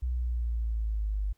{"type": "linear sweep", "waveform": "sine", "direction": "down", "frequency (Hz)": [62.6, 49.41], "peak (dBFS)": -27, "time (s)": [0.02, 1.33], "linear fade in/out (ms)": 10, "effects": ["pink hiss -72 dBFS RMS until 1.37 s"]}